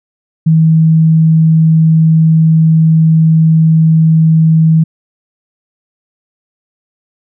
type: tone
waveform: sine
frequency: 160.4 Hz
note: E3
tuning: 47 cents flat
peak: -4 dBFS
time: 0.46-4.84 s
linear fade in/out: 10 ms
effects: none